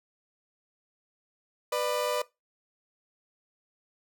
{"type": "tone pair together", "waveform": "30% pulse", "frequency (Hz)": [493.9, 596.9], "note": ["B4", "D5"], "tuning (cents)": [0, 28], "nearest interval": "minor third", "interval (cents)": 328, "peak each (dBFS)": -27, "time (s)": [1.72, 2.22], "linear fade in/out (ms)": 5, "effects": ["noise-tail reverb RT60 0.2 s tail -19 dB re dry"]}